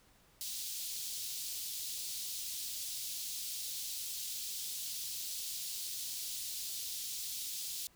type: high-pass noise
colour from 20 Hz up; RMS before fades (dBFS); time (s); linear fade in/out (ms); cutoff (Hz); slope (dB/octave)
pink; -41; 0.41-7.87; 0; 3700; 24
effects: pink hiss -66 dBFS RMS until 7.95 s